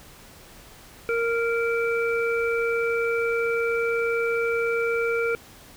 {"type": "harmonic tone", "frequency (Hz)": 464.2, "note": "A#4", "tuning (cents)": -7, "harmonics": [1, 3, 5], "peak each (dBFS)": [-23, -28, -30], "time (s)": [1.09, 5.35], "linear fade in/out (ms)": 0, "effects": ["pink hiss -48 dBFS RMS until 5.76 s"]}